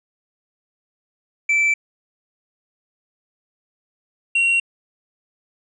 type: tone pair in turn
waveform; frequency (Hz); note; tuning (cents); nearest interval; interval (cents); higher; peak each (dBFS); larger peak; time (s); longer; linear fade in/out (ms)
triangle; 2326 / 2745; D7 / F7; -17 / -31; minor third; 286; second; -13; neither; 1.49-1.74 / 4.35-4.6; neither; 5
effects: resampled to 22050 Hz